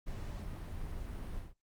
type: noise with ADSR envelope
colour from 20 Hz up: brown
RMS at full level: -39 dBFS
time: 0.06-1.54 s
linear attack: 24 ms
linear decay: 4 ms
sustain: -2 dB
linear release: 170 ms
effects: noise-tail reverb RT60 0.1 s tail -17 dB re dry + Opus 48 kbps